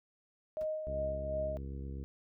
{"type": "tone with tremolo", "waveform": "sine", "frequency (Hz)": 622.3, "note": "D#5", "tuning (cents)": 0, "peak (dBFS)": -32, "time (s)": [0.57, 1.57], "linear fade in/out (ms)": 0, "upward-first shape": "sine", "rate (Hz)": 2.7, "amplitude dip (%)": 50}
{"type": "noise with exponential decay", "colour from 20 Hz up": "brown", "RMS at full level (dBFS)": -42, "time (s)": [0.61, 0.68], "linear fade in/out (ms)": 0, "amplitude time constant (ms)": 15}
{"type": "harmonic tone", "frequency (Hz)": 68.2, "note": "C#2", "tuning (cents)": -28, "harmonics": [1, 2, 3, 4, 5, 6, 7], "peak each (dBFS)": [-40, -46, -50, -52, -54, -56, -57], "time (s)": [0.87, 2.04], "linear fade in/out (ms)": 0}
{"effects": []}